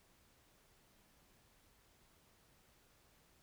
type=silence; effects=pink hiss -70 dBFS RMS until 3.42 s